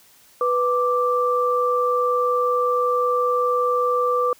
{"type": "tone pair together", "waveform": "sine", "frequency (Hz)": [493.9, 1174.7], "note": ["B4", "D6"], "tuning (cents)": [0, 0], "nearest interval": "octave + minor third", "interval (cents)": 1500, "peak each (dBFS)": -20, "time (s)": [0.41, 4.33], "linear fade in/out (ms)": 2, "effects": ["white hiss -53 dBFS RMS until 4.39 s"]}